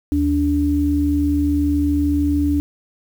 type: tone pair together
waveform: sine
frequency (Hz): 76.86 / 290.2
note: D#2 / D4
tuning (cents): -21 / -21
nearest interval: octave + major seventh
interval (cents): 2300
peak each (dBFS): -20 / -16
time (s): 0.12-2.6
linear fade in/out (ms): 0
effects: 7-bit